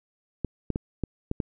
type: clicks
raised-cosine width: 3 ms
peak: -14 dBFS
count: 6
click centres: 0.447 / 0.703 / 0.759 / 1.037 / 1.314 / 1.402 s
effects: none